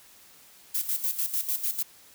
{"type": "noise with tremolo", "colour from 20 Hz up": "violet", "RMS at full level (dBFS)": -27, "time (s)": [0.74, 1.83], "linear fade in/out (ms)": 10, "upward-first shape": "square", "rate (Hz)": 6.7, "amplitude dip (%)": 70, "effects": ["white hiss -54 dBFS RMS until 2.14 s"]}